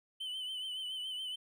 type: tone with vibrato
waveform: triangle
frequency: 3037 Hz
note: F#7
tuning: 44 cents sharp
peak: -36 dBFS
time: 0.2-1.36 s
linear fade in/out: 10 ms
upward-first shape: triangle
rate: 7.1 Hz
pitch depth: 59 cents each way
effects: none